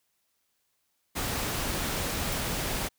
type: noise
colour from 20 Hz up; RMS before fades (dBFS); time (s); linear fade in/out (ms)
pink; -31; 1.15-2.89; 20
type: noise with exponential decay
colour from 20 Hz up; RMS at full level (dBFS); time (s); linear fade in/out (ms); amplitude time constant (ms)
violet; -30; 2.32-2.4; 5; 16
effects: white hiss -75 dBFS RMS until 2.98 s